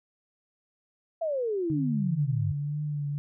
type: exponential sweep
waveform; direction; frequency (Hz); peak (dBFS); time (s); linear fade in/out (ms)
sine; down; 679 to 92.5; -26; 1.21-2.52; 10
type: tone with vibrato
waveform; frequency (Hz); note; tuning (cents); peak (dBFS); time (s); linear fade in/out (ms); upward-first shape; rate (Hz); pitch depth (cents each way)
sine; 146.83; D3; 0; -28; 1.7-3.18; 0; triangle; 2; 42
effects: none